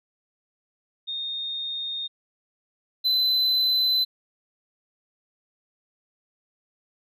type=tone pair in turn; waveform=sine / triangle; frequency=3681 / 4033 Hz; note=A#7 / B7; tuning=-23 / +36 cents; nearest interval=major second; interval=159 cents; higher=second; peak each=-28 / -18 dBFS; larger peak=second; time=1.07-2.08 / 3.04-4.05 s; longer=neither; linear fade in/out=20 ms; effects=none